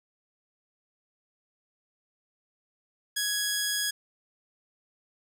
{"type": "tone", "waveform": "10% pulse", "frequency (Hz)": 1666, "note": "G#6", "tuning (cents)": 5, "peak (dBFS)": -18, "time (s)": [3.16, 3.91], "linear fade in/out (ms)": 10, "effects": []}